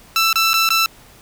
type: tone with dropouts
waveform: 15% pulse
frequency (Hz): 1331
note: E6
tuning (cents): +16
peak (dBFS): -7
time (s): 0.16-0.86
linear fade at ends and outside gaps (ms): 1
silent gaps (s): 0.329-0.357 / 0.533-0.54 / 0.69-0.704
effects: pink hiss -46 dBFS RMS until 1.21 s